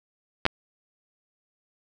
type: clicks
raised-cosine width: 0.3 ms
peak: -4 dBFS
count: 2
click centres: 0.454 / 0.464 s
effects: none